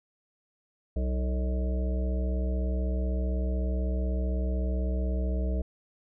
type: harmonic tone with a mistuned harmonic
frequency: 63 Hz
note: B1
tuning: 35 cents sharp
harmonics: 1 / 3 / 5 / 7 / 9 / 10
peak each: -26 / -36 / -41 / -41 / -44 / -41 dBFS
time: 0.96-5.62 s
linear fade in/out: 5 ms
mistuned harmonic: 9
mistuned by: -40 cents
effects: none